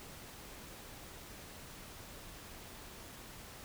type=silence; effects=pink hiss -51 dBFS RMS until 3.64 s